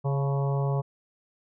harmonic tone with a mistuned harmonic, 138.59 Hz, C#3, in tune, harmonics 1 / 3 / 4 / 5 / 6 / 7 / 8, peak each -24 / -34 / -36 / -38 / -40 / -41 / -42 dBFS, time 0.04-0.82 s, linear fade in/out 20 ms, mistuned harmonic 6, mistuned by +63 cents, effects none

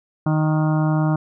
harmonic tone with a mistuned harmonic, 155.1 Hz, D#3, 5 cents flat, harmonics 1 / 2 / 4 / 5 / 6 / 7 / 8 / 9, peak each -17 / -23 / -29 / -31 / -33 / -34 / -35 / -36 dBFS, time 0.26-1.16 s, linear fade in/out 5 ms, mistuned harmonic 9, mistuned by +21 cents, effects none

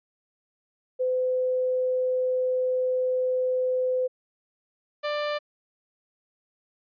sine / sawtooth tone pair in turn, 509 / 592.2 Hz, C5 / D5, -48 / +14 cents, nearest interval minor third, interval 262 cents, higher second, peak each -22 dBFS, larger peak neither, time 0.99-4.08 / 5.03-5.39 s, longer first, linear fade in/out 20 ms, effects resampled to 11025 Hz

